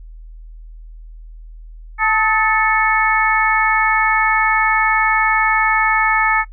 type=harmonic tone with a mistuned harmonic; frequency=440 Hz; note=A4; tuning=in tune; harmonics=2 / 3 / 4 / 5; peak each=-18 / -18 / -18 / -18 dBFS; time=1.98-6.45 s; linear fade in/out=50 ms; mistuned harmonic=3; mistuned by=-53 cents; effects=noise-tail reverb RT60 0.1 s tail -20 dB re dry + added 40 Hz sine -33 dBFS peak until 6.52 s